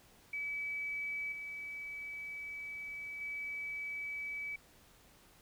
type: tone with level steps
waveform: sine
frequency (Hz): 2291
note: D7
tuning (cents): -44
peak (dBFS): -36 / -41 / -38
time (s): 0.33-4.56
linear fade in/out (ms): 5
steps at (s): 1.32 / 3.21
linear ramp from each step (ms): 2
effects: pink hiss -63 dBFS RMS until 5.41 s